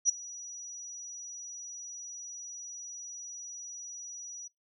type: tone with ADSR envelope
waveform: sine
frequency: 5840 Hz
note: F#8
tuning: 24 cents flat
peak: -19 dBFS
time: 0.05-4.48 s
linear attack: 42 ms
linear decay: 8 ms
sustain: -22 dB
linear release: 10 ms
effects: noise-tail reverb RT60 0.2 s tail -25 dB re dry